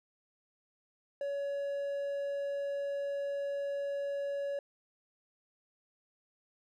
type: tone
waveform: triangle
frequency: 563 Hz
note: C#5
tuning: 27 cents sharp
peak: -31 dBFS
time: 1.21-4.59 s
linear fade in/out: 2 ms
effects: none